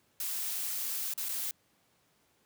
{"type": "noise with dropouts", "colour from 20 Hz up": "blue", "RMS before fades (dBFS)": -35, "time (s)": [0.2, 1.51], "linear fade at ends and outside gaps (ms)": 2, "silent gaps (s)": [[1.138, 1.177], [1.287, 1.291]], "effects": ["pink hiss -70 dBFS RMS until 2.45 s", "high-pass 100 Hz 12 dB/octave"]}